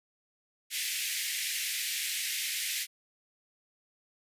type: high-pass noise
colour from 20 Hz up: pink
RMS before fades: -33 dBFS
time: 0.7-2.87 s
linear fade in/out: 50 ms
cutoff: 1900 Hz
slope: 48 dB/octave
effects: resampled to 32000 Hz